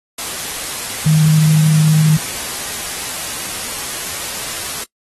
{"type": "tone in noise", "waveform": "sine", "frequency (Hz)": 155.56, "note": "D#3", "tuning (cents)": 0, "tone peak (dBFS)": -8, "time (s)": [1.06, 2.17], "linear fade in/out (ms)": 5, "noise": "white", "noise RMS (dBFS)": -24, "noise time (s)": [0.18, 4.84], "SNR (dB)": 13, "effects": ["noise-tail reverb RT60 0.1 s tail -23 dB re dry", "AAC 32 kbps"]}